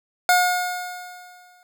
25% pulse tone with exponential decay, 720 Hz, F#5, 47 cents flat, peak -9 dBFS, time 0.29-1.63 s, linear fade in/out 1 ms, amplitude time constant 290 ms, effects none

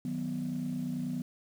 sine chord, B major, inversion first, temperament equal, 155.56 / 185 / 246.9 Hz, D#3 / F#3 / B3, 0 / 0 / 0 cents, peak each -37 / -37 / -33 dBFS, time 0.05-1.22 s, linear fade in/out 2 ms, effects tanh soft clip ceiling -26 dBFS + 9-bit

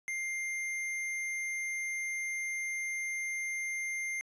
triangle tone with hard clipping, 2100 Hz, C7, 6 cents sharp, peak -35 dBFS, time 0.08-4.21 s, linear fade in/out 0 ms, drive 17 dB, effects resampled to 24000 Hz

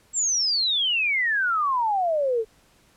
sine exponential sweep, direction down, 7700 to 428 Hz, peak -20 dBFS, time 0.13-2.45 s, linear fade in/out 50 ms, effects pink hiss -59 dBFS RMS until 2.96 s + low-pass 12000 Hz 12 dB/octave

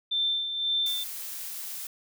sine tone with tremolo, 3560 Hz, A7, 20 cents sharp, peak -23 dBFS, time 0.11-1.04 s, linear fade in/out 10 ms, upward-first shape sine, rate 1.9 Hz, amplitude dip 55%
blue noise, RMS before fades -37 dBFS, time 0.86-1.87 s, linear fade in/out 2 ms
effects none

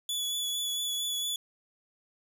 sawtooth tone with vibrato, 3423 Hz, A7, 48 cents flat, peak -27 dBFS, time 0.09-1.36 s, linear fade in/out 2 ms, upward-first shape sine, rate 4.4 Hz, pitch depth 18 cents each way, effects none

